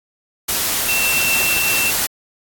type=tone in noise; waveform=sine; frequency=2698 Hz; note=E7; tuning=40 cents sharp; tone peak=-17 dBFS; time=0.88-1.91 s; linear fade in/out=10 ms; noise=white; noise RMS=-19 dBFS; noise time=0.48-2.07 s; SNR=-1 dB; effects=AAC 64 kbps